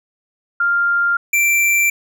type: tone pair in turn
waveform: sine / square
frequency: 1396.9 / 2349 Hz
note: F6 / D7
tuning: 0 / 0 cents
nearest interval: major sixth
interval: 900 cents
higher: second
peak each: -13 dBFS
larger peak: neither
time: 0.6-1.17 / 1.33-1.9 s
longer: neither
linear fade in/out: 5 ms
effects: none